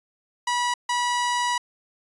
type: tone bursts at uneven times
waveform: sawtooth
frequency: 973 Hz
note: B5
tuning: 26 cents flat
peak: -18 dBFS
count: 2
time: 0.47-0.74 / 0.89-1.58 s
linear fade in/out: 5 ms
effects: resampled to 22050 Hz